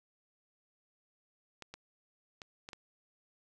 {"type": "clicks", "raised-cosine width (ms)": 0.2, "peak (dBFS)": -28, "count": 5, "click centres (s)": [1.623, 1.74, 2.418, 2.689, 2.732], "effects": []}